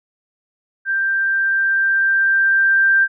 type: tone with level ramp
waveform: sine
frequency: 1577 Hz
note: G6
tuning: 10 cents sharp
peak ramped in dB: -16 to -10 dBFS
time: 0.85-3.08 s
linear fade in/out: 50 ms
effects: none